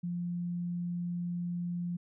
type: tone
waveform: sine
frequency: 174.61 Hz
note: F3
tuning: in tune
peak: -32 dBFS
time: 0.03-1.97 s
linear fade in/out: 10 ms
effects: none